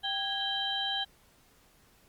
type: harmonic tone with a mistuned harmonic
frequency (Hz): 784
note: G5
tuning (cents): 0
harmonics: 1 / 2 / 4 / 5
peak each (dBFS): -37 / -38 / -32 / -36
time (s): 0.03-1.05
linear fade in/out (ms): 20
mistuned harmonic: 2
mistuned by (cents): +85
effects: pink hiss -63 dBFS RMS until 2.08 s + Opus 32 kbps